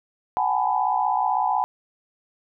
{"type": "tone cluster", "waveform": "sine", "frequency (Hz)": [746, 812, 868, 995], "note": ["F#5", "G#5", "A5", "B5"], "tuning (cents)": [14, -39, -24, 13], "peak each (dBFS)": -25, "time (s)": [0.37, 1.64], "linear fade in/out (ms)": 0, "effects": []}